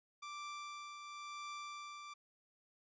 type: tone with tremolo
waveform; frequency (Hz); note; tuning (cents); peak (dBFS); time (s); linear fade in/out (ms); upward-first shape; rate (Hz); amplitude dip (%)
sawtooth; 1174.7; D6; 0; -40; 0.22-2.14; 10; triangle; 0.97; 45
effects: resampled to 16000 Hz